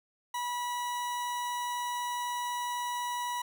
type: tone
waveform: 40% pulse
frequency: 974 Hz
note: B5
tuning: 24 cents flat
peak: -31 dBFS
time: 0.34-3.42 s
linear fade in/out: 5 ms
effects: none